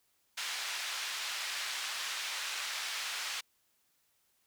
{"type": "band-pass noise", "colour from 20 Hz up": "white", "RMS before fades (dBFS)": -38, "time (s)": [0.37, 3.41], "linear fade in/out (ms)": 10, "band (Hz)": [1200, 4500], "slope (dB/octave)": 12, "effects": ["white hiss -74 dBFS RMS until 4.46 s"]}